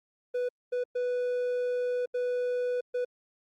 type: tone bursts at uneven times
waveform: triangle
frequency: 493.9 Hz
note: B4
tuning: in tune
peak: -25 dBFS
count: 5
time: 0.34-0.49 / 0.72-0.84 / 0.95-2.06 / 2.14-2.81 / 2.94-3.05 s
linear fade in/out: 10 ms
effects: Opus 32 kbps